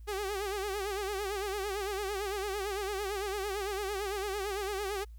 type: tone with vibrato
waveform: sawtooth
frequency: 399.4 Hz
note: G4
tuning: 32 cents sharp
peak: -29 dBFS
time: 0.07-5.05 s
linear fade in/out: 20 ms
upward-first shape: sine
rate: 8.9 Hz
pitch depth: 98 cents each way
effects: added 56 Hz sine -45 dBFS peak until 5.18 s + white hiss -74 dBFS RMS until 5.18 s